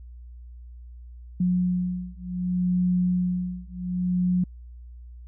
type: beating tone pair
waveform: sine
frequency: 180 / 180.66 Hz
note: F#3 / F#3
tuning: -47 / -41 cents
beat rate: 0.66 Hz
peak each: -25 dBFS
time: 1.4-4.44 s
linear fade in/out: 5 ms
effects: added 60 Hz sine -40 dBFS peak until 5.27 s